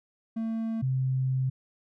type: tone pair in turn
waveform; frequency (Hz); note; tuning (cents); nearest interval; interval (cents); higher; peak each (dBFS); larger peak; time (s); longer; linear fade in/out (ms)
triangle / sine; 224.7 / 130.78; A3 / C3; +37 / 0; major sixth; 937; first; -26 / -24; second; 0.36-0.82 / 0.82-1.5; second; 10
effects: none